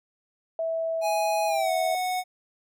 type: tone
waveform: sine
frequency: 654 Hz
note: E5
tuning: 14 cents flat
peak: -25 dBFS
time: 0.59-1.95 s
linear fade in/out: 2 ms
type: tone with pitch glide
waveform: square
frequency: 830.6 to 735.7 Hz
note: G#5 to F#5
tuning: 0 to -10 cents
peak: -26 dBFS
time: 1.01-2.24 s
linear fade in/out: 50 ms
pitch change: -210 cents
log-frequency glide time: 1.47-1.71 s
effects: none